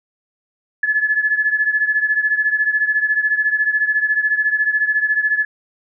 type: beating tone pair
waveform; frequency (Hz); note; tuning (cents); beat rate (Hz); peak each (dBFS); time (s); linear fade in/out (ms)
sine; 1713 / 1727; A6 / A6; -47 / -33; 14; -16 / -20; 0.83-5.45; 5
effects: none